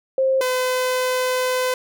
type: tone pair in turn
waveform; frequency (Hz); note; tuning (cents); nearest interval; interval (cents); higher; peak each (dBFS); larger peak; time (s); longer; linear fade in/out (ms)
sine / sawtooth; 529 / 508.2; C5 / B4; +19 / +49; minor second; 70; first; -15; neither; 0.18-0.41 / 0.41-1.74; second; 2
effects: none